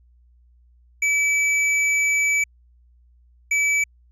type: tone pair in turn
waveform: square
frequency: 2300 / 2300 Hz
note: D7 / D7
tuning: -37 / -37 cents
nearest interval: unison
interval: 0 cents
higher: neither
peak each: -18 dBFS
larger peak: neither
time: 1.02-2.44 / 3.51-3.84 s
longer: first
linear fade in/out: 5 ms
effects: added 60 Hz sine -52 dBFS peak until 4.11 s + resampled to 24000 Hz